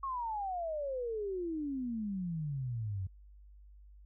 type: exponential sweep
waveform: sine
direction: down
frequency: 1108.7 to 90.5 Hz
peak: -34 dBFS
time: 0.03-3.07 s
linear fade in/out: 5 ms
effects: added 50 Hz sine -53 dBFS peak until 4.05 s